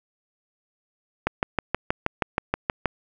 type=click train; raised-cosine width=0.5 ms; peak=-6 dBFS; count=11; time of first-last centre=1.27-2.857 s; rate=6.3 Hz; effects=none